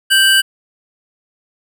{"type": "tone pair together", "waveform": "square", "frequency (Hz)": [1568, 2960], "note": ["G6", "F#7"], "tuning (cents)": [0, 0], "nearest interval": "major seventh", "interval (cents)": 1100, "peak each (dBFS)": -12, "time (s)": [0.1, 0.42], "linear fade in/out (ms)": 20, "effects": []}